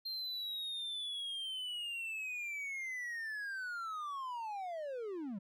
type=linear sweep; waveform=triangle; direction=down; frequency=4192 to 182 Hz; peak=-37 dBFS; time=0.05-5.39 s; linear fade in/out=10 ms; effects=none